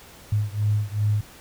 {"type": "beating tone pair", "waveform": "sine", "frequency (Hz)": [103.83, 106.43], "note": ["G#2", "G#2"], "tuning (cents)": [0, 43], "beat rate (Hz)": 2.6, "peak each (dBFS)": [-23, -24], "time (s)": [0.32, 1.21], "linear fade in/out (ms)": 5, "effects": ["pink hiss -47 dBFS RMS until 1.4 s"]}